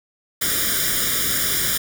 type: noise with comb filter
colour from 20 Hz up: white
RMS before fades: -21 dBFS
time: 0.41-1.78 s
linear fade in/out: 10 ms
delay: 0.57 ms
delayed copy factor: +1
effects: none